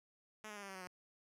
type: tone with pitch steps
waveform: 5% pulse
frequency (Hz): 215 / 209 / 203.2 / 197.5 / 191.99 / 186.63 / 181.42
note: A3 / G#3 / G#3 / G3 / G3 / F#3 / F#3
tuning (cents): -40 / +11 / -38 / +13 / -36 / +15 / -34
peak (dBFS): -36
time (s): 0.44-0.874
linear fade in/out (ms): 2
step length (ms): 62
effects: low-pass 12000 Hz 12 dB/octave